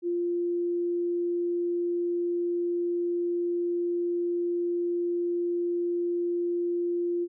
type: tone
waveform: sine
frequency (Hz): 347.8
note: F4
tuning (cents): -7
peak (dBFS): -25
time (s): 0.02-7.28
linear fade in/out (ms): 50
effects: none